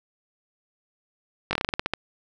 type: slowing click train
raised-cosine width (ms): 0.3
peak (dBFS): -8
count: 11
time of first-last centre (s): 1.51-1.936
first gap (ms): 20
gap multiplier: 1.16
effects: none